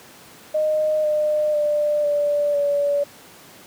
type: tone with pitch steps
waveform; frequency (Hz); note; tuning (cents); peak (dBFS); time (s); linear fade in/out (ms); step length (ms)
sine; 616 / 605.1 / 594.3 / 583.8 / 573.4; D#5 / D#5 / D5 / D5 / D5; -17 / -48 / +20 / -10 / -42; -17; 0.54-3.04; 10; 500
effects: pink hiss -45 dBFS RMS until 3.66 s + high-pass 150 Hz 12 dB/octave